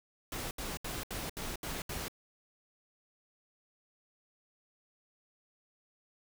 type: noise bursts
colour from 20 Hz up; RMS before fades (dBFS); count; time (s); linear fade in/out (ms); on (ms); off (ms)
pink; -39; 7; 0.32-2.082; 2; 190; 72
effects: none